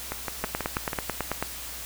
two click trains, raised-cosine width 0.5 ms, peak -11 / -14 dBFS, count 10 / 6, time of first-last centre 0.44-1.426 / 0.12-0.932 s, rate 9.13 / 6.16 Hz, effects added 60 Hz sine -46 dBFS peak until 1.85 s + white hiss -38 dBFS RMS until 1.85 s

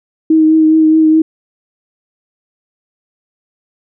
sine tone with vibrato, 315.5 Hz, D#4, 24 cents sharp, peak -5 dBFS, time 0.3-1.22 s, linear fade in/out 5 ms, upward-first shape triangle, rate 4.8 Hz, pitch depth 22 cents each way, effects none

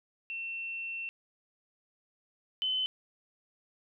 sine tone pair in turn, 2700 / 3042 Hz, E7 / F#7, +41 / +47 cents, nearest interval major second, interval 206 cents, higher second, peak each -35 / -28 dBFS, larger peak second, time 0.3-1.09 / 2.62-2.86 s, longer first, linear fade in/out 0 ms, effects none

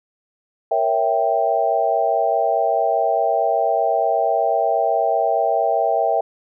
sine chord, A# diminished seventh, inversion none, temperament equal, 466.2 / 554.4 / 659.3 / 784 Hz, A#4 / C#5 / E5 / G5, 0 / 0 / 0 / 0 cents, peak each -24 / -24 / -19 / -20 dBFS, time 0.71-6.21 s, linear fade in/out 5 ms, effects none

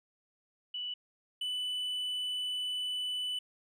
sine / triangle tone pair in turn, 2963 / 2987 Hz, F#7 / F#7, +2 / +16 cents, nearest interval unison, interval 14 cents, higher second, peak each -35 / -31 dBFS, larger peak second, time 0.74-0.94 / 1.41-3.39 s, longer second, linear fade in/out 5 ms, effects none

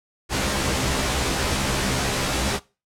pink noise with comb filter, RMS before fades -23 dBFS, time 0.29-2.6 s, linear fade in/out 50 ms, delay 15 ms, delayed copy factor +0.95, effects noise-tail reverb RT60 0.3 s tail -21 dB re dry + low-pass 9000 Hz 12 dB/octave

